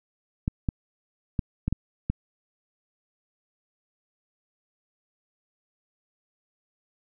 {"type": "clicks", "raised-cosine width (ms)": 5, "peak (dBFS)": -12, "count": 6, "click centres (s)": [0.479, 0.688, 1.392, 1.68, 1.726, 2.1], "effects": []}